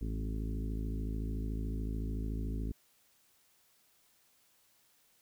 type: harmonic tone with a mistuned harmonic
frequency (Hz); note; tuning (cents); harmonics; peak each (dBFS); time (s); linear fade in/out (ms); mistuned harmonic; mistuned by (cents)
53.7; A1; -41; 1 / 2 / 3 / 4 / 5 / 6 / 7 / 8; -35 / -42 / -46 / -45 / -44 / -52 / -52 / -54; 0.01-2.72; 5; 3; +28
effects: white hiss -69 dBFS RMS until 5.21 s